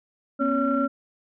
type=tone cluster; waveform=sine; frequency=240.7 / 271.7 / 564 / 1364 Hz; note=B3 / C#4 / C#5 / F6; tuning=-44 / -35 / +30 / -41 cents; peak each=-27 / -23 / -27 / -26 dBFS; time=0.39-0.88 s; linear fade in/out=20 ms; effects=tanh soft clip ceiling -11 dBFS